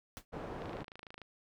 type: noise with exponential decay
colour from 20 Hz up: pink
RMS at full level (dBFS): -41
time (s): 0.17-0.25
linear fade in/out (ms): 0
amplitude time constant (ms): 17
type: low-pass noise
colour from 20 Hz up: white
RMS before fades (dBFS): -43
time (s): 0.32-0.84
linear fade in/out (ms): 20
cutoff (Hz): 690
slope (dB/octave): 12
type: click train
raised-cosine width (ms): 0.3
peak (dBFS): -32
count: 17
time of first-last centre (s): 0.62-1.217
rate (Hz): 26.8
effects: none